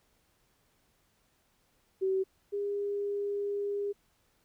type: tone pair in turn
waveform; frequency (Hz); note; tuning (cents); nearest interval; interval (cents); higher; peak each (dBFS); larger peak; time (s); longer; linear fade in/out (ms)
sine; 381.6 / 405.4; G4 / G#4; -47 / -42; minor second; 105; second; -26 / -30; first; 2.01-2.24 / 2.52-3.93; second; 20
effects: pink hiss -71 dBFS RMS until 4.44 s